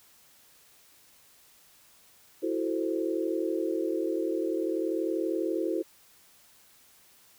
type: chord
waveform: sine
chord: F# half-diminished seventh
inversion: third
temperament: equal with one note detuned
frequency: 329.6 / 370 / 442 / 523.3 Hz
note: E4 / F#4 / A4 / C5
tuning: 0 / 0 / +8 / 0 cents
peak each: -30 / -32 / -34 / -35 dBFS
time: 2.42-5.83 s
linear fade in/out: 20 ms
effects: white hiss -59 dBFS RMS until 7.38 s